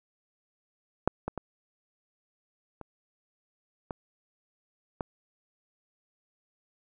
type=clicks; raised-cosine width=1 ms; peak=-8 / -17 / -20 / -27 / -20 / -17 dBFS; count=6; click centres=1.076 / 1.28 / 1.377 / 2.813 / 3.908 / 5.008 s; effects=none